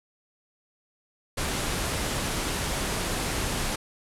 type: low-pass noise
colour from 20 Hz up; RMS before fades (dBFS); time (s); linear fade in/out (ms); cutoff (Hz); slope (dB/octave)
pink; -29; 1.37-3.76; 10; 12000; 48
effects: none